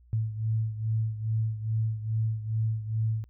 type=beating tone pair; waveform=sine; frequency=110 / 112.4 Hz; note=A2 / A2; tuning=0 / +37 cents; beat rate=2.4 Hz; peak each=-27 / -32 dBFS; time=0.13-3.24 s; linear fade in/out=0 ms; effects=added 60 Hz sine -54 dBFS peak until 3.29 s